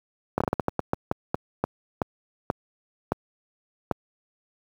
slowing click train, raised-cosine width 1 ms, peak -8 dBFS, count 16, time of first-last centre 0.38-3.913 s, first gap 25 ms, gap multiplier 1.28, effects high-pass 80 Hz 12 dB/octave + 8-bit

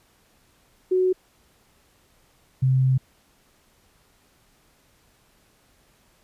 sine tone pair in turn, 370 / 130.81 Hz, F#4 / C3, 0 / 0 cents, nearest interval octave + tritone, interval 1800 cents, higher first, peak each -17 / -16 dBFS, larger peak second, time 0.91-1.13 / 2.62-2.98 s, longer second, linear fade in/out 10 ms, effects pink hiss -61 dBFS RMS until 6.23 s + resampled to 32000 Hz

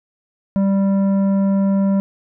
triangle tone with tanh clipping, 196 Hz, G3, in tune, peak -15 dBFS, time 0.56-2 s, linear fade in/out 0 ms, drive 14 dB, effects none

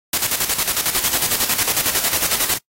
white noise with tremolo, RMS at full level -17 dBFS, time 0.13-2.58 s, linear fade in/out 5 ms, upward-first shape square, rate 11 Hz, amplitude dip 60%, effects noise-tail reverb RT60 0.1 s tail -22 dB re dry + AAC 48 kbps

